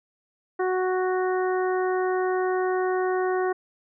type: harmonic tone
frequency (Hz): 370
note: F#4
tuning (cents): 0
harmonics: 1 / 2 / 3 / 4 / 5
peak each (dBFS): -23 / -29 / -33 / -35 / -37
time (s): 0.59-3.53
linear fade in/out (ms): 10
effects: none